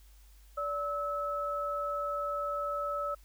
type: tone pair together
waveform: sine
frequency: 579.1 / 1300 Hz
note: D5 / E6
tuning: -24 / -24 cents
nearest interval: octave + major second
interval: 1400 cents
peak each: -35 / -33 dBFS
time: 0.57-3.15 s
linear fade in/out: 10 ms
effects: added 50 Hz sine -54 dBFS peak until 3.24 s + white hiss -65 dBFS RMS until 3.24 s